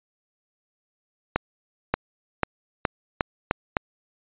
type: accelerating click train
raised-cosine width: 0.5 ms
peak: -5 dBFS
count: 7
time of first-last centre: 1.36-3.768 s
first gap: 580 ms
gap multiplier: 0.85
effects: resampled to 8000 Hz